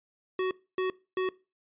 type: tone bursts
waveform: square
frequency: 372.7 Hz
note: F#4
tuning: 13 cents sharp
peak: -27 dBFS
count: 3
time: 0.39-1.29 s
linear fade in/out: 2 ms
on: 120 ms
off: 270 ms
effects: noise-tail reverb RT60 0.3 s tail -21 dB re dry + resampled to 8000 Hz